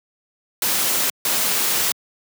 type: noise bursts at uneven times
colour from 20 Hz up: white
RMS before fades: -20 dBFS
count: 2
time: 0.62-1.1 / 1.25-1.92 s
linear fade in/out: 2 ms
effects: high-pass 150 Hz 12 dB/octave